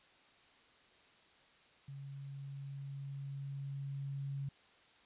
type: tone with level ramp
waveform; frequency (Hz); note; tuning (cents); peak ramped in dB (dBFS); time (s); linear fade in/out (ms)
sine; 138.59; C#3; 0; -45 to -37; 1.88-4.49; 5
effects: white hiss -65 dBFS RMS until 5.05 s + resampled to 8000 Hz